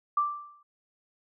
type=tone with exponential decay; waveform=sine; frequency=1174.7 Hz; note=D6; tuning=in tune; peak=-20 dBFS; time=0.17-0.63 s; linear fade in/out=5 ms; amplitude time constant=100 ms; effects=none